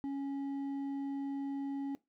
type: tone with hard clipping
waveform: sine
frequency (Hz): 277.1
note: C#4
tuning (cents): -1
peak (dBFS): -36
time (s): 0.04-1.95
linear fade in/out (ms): 0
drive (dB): 4
effects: noise-tail reverb RT60 0.2 s tail -19 dB re dry